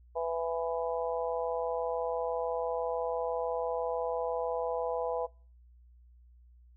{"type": "harmonic tone", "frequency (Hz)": 166, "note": "E3", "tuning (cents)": 12, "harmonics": [3, 4, 5, 6], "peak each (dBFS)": [-32, -35, -38, -40], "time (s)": [0.15, 5.27], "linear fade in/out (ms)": 20, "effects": ["noise-tail reverb RT60 0.4 s tail -25 dB re dry", "added 60 Hz sine -55 dBFS peak until 6.76 s"]}